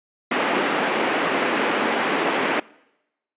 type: band-pass noise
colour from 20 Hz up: pink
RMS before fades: -22 dBFS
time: 0.31-2.6 s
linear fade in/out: 5 ms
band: 250 to 2800 Hz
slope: 24 dB/octave
effects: noise-tail reverb RT60 0.9 s tail -23 dB re dry + resampled to 8000 Hz